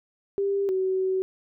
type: tone pair in turn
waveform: sine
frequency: 397.1 / 377.1 Hz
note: G4 / F#4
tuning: +22 / +33 cents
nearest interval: minor second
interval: 89 cents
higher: first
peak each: -22 dBFS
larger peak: neither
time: 0.38-0.69 / 0.69-1.22 s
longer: second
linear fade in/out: 0 ms
effects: none